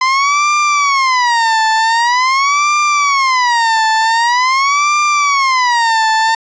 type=tone with vibrato; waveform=30% pulse; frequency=1024 Hz; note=C6; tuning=38 cents flat; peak=-7 dBFS; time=0.01-6.35 s; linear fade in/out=5 ms; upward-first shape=sine; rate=0.45 Hz; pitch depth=260 cents each way; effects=resampled to 16000 Hz + 7-bit